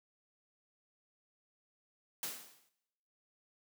white noise with exponential decay, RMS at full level -37 dBFS, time 2.23-2.69 s, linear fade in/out 1 ms, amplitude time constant 100 ms, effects noise-tail reverb RT60 0.9 s tail -19 dB re dry + high-pass 150 Hz 12 dB/octave

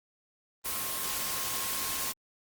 sine tone in noise, 1071 Hz, C6, 40 cents sharp, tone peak -43 dBFS, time 0.64-2.13 s, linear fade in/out 20 ms, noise white, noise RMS -33 dBFS, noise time 0.64-2.13 s, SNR -13 dB, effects Opus 24 kbps

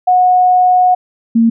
sine tone pair in turn, 730 / 228.8 Hz, F#5 / A#3, -24 / -32 cents, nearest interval octave + minor sixth, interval 2008 cents, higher first, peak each -6 dBFS, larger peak neither, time 0.07-0.95 / 1.35-1.5 s, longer first, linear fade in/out 10 ms, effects none

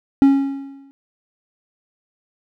triangle tone with exponential decay, 275 Hz, C#4, 14 cents flat, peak -4 dBFS, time 0.22-0.91 s, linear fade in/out 0 ms, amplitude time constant 150 ms, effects none

